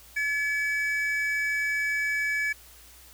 triangle tone pair together, 1712 / 2285 Hz, A6 / D7, -48 / -48 cents, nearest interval perfect fourth, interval 500 cents, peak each -26 dBFS, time 0.16-2.53 s, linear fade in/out 10 ms, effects added 60 Hz sine -55 dBFS peak until 3.13 s + white hiss -52 dBFS RMS until 3.13 s

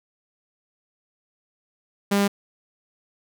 sawtooth tone, 200.8 Hz, G3, 42 cents sharp, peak -14 dBFS, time 2.11-2.28 s, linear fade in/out 10 ms, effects none

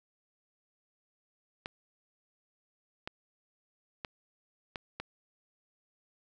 clicks, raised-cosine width 0.3 ms, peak -21 dBFS, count 5, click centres 1.659 / 3.075 / 4.048 / 4.758 / 5 s, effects none

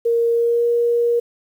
sine tone with pitch glide, 466.2 to 473 Hz, A#4 to A#4, 0 to +25 cents, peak -14 dBFS, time 0.05-1.2 s, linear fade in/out 10 ms, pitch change +25 cents, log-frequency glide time 0.32-0.65 s, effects 8-bit

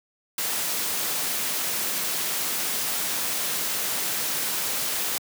white noise, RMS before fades -27 dBFS, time 0.38-5.18 s, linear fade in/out 2 ms, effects high-pass 150 Hz 12 dB/octave

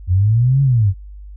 sine linear two-way sweep, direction up then down, 85 to 140.8 to 89.9 Hz, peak -10 dBFS, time 0.07-0.94 s, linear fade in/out 50 ms, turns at 0.62 s, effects added 50 Hz sine -32 dBFS peak until 1.36 s

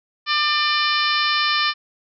harmonic tone with a mistuned harmonic, 597 Hz, D5, 28 cents sharp, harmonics 2 / 3 / 4 / 5 / 6 / 7 / 8 / 9, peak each -22 / -24 / -25 / -26 / -27 / -27 / -28 / -29 dBFS, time 0.26-1.74 s, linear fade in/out 50 ms, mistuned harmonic 9, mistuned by -17 cents, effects none

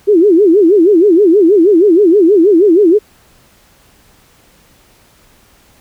sine tone with vibrato, 370 Hz, F#4, in tune, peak -4 dBFS, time 0.07-2.99 s, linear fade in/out 20 ms, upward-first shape sine, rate 6.3 Hz, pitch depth 250 cents each way, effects pink hiss -48 dBFS RMS until 5.8 s

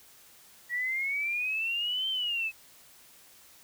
sine exponential two-way sweep, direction up then down, 1915 to 3136 to 2571 Hz, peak -28 dBFS, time 0.69-2.52 s, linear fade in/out 50 ms, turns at 2.09 s, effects white hiss -56 dBFS RMS until 3.63 s

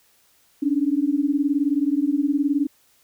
sine beating tone pair, 277.2 / 296.2 Hz, C#4 / D4, 0 / +15 cents, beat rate 19 Hz, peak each -21 dBFS, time 0.62-2.67 s, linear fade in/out 10 ms, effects white hiss -60 dBFS RMS until 3.03 s

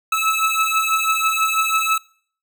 25% pulse beating tone pair, 1300 / 1306.1 Hz, E6 / E6, -24 / -16 cents, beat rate 6.1 Hz, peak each -16 dBFS, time 0.12-1.98 s, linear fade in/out 5 ms, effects noise-tail reverb RT60 0.5 s tail -22 dB re dry

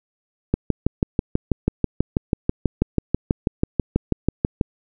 click train, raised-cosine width 3 ms, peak -4 dBFS, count 26, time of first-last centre 0.54-4.612 s, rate 6.14 Hz, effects none

